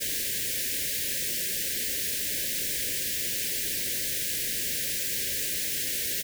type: band-stop noise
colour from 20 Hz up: white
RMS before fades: -30 dBFS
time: 0-6.23 s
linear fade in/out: 20 ms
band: 580 to 1600 Hz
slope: 96 dB/octave
effects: none